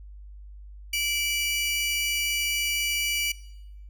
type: tone pair together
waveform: sawtooth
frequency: 2322 / 2926 Hz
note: D7 / F#7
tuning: -20 / -20 cents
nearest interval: major third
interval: 400 cents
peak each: -23 / -26 dBFS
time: 0.93-3.32 s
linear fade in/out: 5 ms
effects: noise-tail reverb RT60 0.9 s tail -21 dB re dry + added 50 Hz sine -41 dBFS peak until 3.89 s